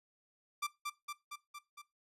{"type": "tone with echo", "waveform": "sawtooth", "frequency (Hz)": 1178, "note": "D6", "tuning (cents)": 5, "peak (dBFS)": -30, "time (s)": [0.62, 0.67], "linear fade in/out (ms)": 10, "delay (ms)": 230, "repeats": 5, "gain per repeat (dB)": -3, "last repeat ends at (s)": 1.82, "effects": ["noise-tail reverb RT60 0.2 s tail -18 dB re dry", "resampled to 32000 Hz"]}